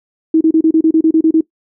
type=tone bursts; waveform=sine; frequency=320.4 Hz; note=E4; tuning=49 cents flat; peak=-6 dBFS; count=11; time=0.34-1.409 s; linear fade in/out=5 ms; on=69 ms; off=31 ms; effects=noise-tail reverb RT60 0.1 s tail -20 dB re dry